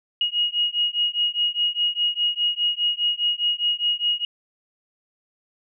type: beating tone pair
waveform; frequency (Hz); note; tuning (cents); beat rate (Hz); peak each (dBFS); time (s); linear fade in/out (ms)
sine; 2881 / 2885.9; F#7 / F#7; -47 / -44; 4.9; -23; 0.21-4.25; 2
effects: none